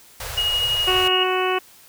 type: band-stop noise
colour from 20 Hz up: pink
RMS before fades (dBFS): -31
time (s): 0.2-1.08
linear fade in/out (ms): 2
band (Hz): 130 to 450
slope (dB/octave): 48
type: tone with tremolo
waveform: sine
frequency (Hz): 2880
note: F#7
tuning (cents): -47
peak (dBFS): -17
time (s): 0.37-1.24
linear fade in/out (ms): 10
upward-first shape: triangle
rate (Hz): 12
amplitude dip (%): 35
type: harmonic tone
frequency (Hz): 370.4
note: F#4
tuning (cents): +2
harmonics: 1 / 2 / 3 / 4 / 5 / 6 / 7 / 8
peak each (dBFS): -22 / -26 / -25 / -30 / -33 / -34 / -28 / -30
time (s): 0.87-1.59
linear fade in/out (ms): 10
effects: white hiss -49 dBFS RMS until 1.88 s